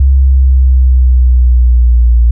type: exponential sweep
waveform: sine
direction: down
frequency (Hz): 67.5 to 58.27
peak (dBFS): -3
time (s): 0-2.31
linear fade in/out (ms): 5
effects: none